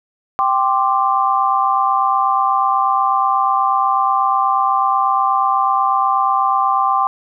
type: chord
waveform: sine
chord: G suspended fourth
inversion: none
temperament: equal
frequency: 784 / 1046.5 / 1174.7 Hz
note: G5 / C6 / D6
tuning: 0 / 0 / 0 cents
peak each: -17 dBFS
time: 0.39-7.07 s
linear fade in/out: 0 ms
effects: none